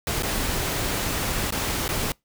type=noise with dropouts; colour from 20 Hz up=pink; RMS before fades=-26 dBFS; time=0.07-2.12 s; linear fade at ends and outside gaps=1 ms; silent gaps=0.224-0.232 / 1.506-1.523 / 1.88-1.89 s; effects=noise-tail reverb RT60 0.2 s tail -26 dB re dry